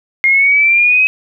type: exponential sweep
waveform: sine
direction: up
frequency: 2127 to 2554 Hz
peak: -7 dBFS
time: 0.24-1.07 s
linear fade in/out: 0 ms
effects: none